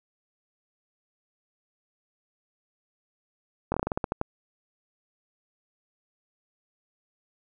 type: slowing click train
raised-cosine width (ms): 1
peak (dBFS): -12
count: 11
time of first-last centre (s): 3.72-4.214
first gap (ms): 21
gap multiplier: 1.18
effects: none